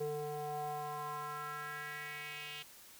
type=tone with band-pass filter sweep; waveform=square; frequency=148.8 Hz; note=D3; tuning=23 cents sharp; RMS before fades=-42 dBFS; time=0-2.63 s; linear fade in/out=10 ms; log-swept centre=480 to 3000 Hz; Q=3.5; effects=white hiss -57 dBFS RMS until 2.99 s